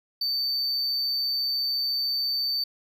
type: tone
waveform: triangle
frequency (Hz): 4567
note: D8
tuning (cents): -49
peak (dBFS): -23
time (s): 0.21-2.64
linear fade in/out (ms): 5
effects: none